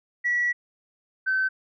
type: tone pair in turn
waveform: sine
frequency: 1938 / 1534.6 Hz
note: B6 / G6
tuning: -33 / -37 cents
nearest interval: major third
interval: 404 cents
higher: first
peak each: -20 dBFS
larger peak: neither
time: 0.24-0.53 / 1.26-1.49 s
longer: first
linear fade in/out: 20 ms
effects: tanh soft clip ceiling -16 dBFS